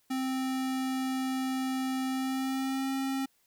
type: tone with pitch glide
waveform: square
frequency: 261.6 to 268.2 Hz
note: C4 to C4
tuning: 0 to +43 cents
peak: -30 dBFS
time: 0.1-3.26 s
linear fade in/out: 10 ms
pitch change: +43 cents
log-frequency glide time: 2.08-2.92 s
effects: white hiss -70 dBFS RMS until 3.46 s